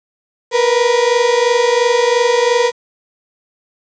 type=tone pair together; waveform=35% pulse; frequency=470 / 492.9 Hz; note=A#4 / B4; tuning=+14 / -3 cents; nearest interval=minor second; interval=83 cents; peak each=-12 dBFS; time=0.51-2.72 s; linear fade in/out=50 ms; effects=resampled to 16000 Hz + 7-bit